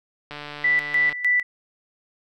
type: click train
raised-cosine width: 0.3 ms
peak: -19 dBFS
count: 121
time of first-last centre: 0.31-1.126 s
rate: 147 Hz
type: tone with tremolo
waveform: sine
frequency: 1975.5 Hz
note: B6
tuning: in tune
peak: -16 dBFS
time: 0.64-1.43 s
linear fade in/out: 5 ms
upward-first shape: square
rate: 3.3 Hz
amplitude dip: 75%
effects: none